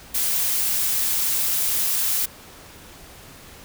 blue noise, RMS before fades -22 dBFS, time 0.14-2.26 s, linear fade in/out 10 ms, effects pink hiss -44 dBFS RMS until 3.64 s

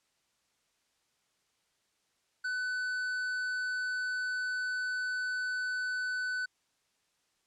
sine tone with tanh clipping, 1500 Hz, F#6, 23 cents sharp, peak -33 dBFS, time 2.44-6.46 s, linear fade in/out 10 ms, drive 10 dB, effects white hiss -75 dBFS RMS until 7.46 s + low-pass 8000 Hz 12 dB/octave

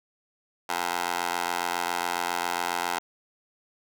15% pulse tone with high-pass filter, 87.31 Hz, F2, in tune, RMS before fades -29 dBFS, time 0.69-2.99 s, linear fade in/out 5 ms, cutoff 790 Hz, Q 1.4, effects none

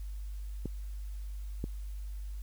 clicks, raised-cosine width 3 ms, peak -22 dBFS, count 2, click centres 0.657 / 1.641 s, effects added 50 Hz sine -37 dBFS peak until 2.42 s + white hiss -62 dBFS RMS until 2.42 s

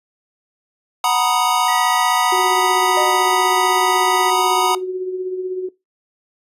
square chord, B major seventh, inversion second, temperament equal, 740 / 932.3 / 987.8 / 1244.5 Hz, F#5 / A#5 / B5 / D#6, 0 / 0 / 0 / 0 cents, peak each -21 dBFS, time 1.04-4.75 s, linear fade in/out 2 ms
triangle tone with pitch glide, 1941 to 1970.4 Hz, B6 to B6, -31 to -5 cents, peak -24 dBFS, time 1.68-4.3 s, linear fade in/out 2 ms, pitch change +26 cents, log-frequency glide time 1.9-2.47 s
sine tone with tremolo, 370 Hz, F#4, in tune, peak -18 dBFS, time 2.32-5.69 s, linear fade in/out 5 ms, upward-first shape triangle, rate 16 Hz, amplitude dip 50%
triangle tone with exponential decay, 610 Hz, D#5, 34 cents flat, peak -16 dBFS, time 2.97-3.57 s, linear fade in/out 1 ms, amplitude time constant 130 ms
effects noise-tail reverb RT60 0.2 s tail -20 dB re dry + resampled to 32000 Hz

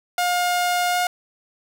sawtooth tone with pitch glide, 712 to 716.1 Hz, F5 to F5, +33 to +43 cents, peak -15 dBFS, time 0.18-1.07 s, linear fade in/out 2 ms, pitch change +10 cents, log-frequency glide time 0.91-0.96 s, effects none

